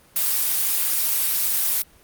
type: noise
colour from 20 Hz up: blue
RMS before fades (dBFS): -21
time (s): 0.16-1.82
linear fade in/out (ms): 2
effects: pink hiss -53 dBFS RMS until 2.03 s + Opus 32 kbps